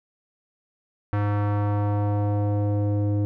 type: tone with low-pass filter sweep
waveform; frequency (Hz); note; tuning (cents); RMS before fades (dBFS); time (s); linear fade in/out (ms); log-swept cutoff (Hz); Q
square; 103; G#2; -14; -23; 1.13-3.25; 0; 1500 to 400; 1.5
effects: none